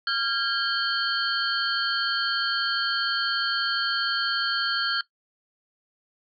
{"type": "tone cluster", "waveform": "sine", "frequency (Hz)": [1385, 1622, 3136, 4328, 4552], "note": ["F6", "G#6", "G7", "C#8", "C#8"], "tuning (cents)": [-15, -41, 0, -42, 45], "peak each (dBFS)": [-27, -29, -31, -29, -34], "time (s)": [0.07, 5.01], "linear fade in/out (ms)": 2, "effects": ["noise-tail reverb RT60 0.1 s tail -18 dB re dry"]}